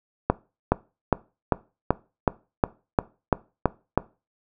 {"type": "accelerating click train", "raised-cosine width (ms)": 1, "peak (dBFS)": -3, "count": 11, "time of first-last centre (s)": [0.3, 3.976], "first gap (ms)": 420, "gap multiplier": 0.97, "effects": ["noise-tail reverb RT60 0.3 s tail -20 dB re dry"]}